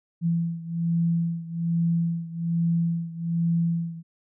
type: beating tone pair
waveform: sine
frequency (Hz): 167.7 / 168.9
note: E3 / E3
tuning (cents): +30 / +42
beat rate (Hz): 1.2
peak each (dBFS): -24 / -27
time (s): 0.21-4.03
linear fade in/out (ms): 50
effects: none